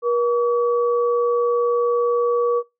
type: tone pair together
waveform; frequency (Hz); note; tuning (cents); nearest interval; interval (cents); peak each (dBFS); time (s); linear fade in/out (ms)
sine; 478.9 / 1139; A#4 / C#6; +47 / +47; octave + minor third; 1500; -17 / -24; 0.02-2.63; 50
effects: noise-tail reverb RT60 0.2 s tail -19 dB re dry